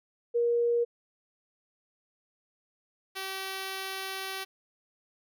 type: tone pair in turn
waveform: sine / 5% pulse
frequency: 473.3 / 383.9 Hz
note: A#4 / G4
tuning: +26 / -36 cents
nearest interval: major third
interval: 362 cents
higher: first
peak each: -23 dBFS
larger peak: neither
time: 0.34-0.85 / 3.15-4.45 s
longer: second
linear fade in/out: 20 ms
effects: none